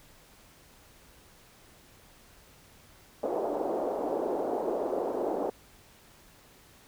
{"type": "band-pass noise", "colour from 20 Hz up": "pink", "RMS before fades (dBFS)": -31, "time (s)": [3.23, 5.5], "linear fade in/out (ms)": 5, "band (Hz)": [340, 730], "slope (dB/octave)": 24, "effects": ["pink hiss -57 dBFS RMS until 6.87 s"]}